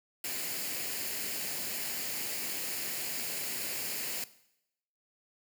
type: noise with comb filter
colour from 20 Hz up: white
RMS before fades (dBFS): -36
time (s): 0.24-4.24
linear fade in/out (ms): 2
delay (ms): 0.42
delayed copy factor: +0.5
effects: noise-tail reverb RT60 0.8 s tail -17 dB re dry + high-pass 150 Hz 12 dB/octave